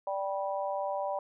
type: harmonic tone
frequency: 195.5 Hz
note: G3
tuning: 4 cents flat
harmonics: 3 / 4 / 5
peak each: -33 / -35 / -37 dBFS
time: 0.07-1.19 s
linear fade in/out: 2 ms
effects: none